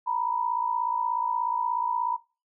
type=tone pair together; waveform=sine; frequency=928 / 984.7 Hz; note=A#5 / B5; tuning=-8 / -5 cents; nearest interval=minor second; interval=103 cents; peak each=-29 / -27 dBFS; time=0.06-2.17 s; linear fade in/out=20 ms; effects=noise-tail reverb RT60 0.3 s tail -19 dB re dry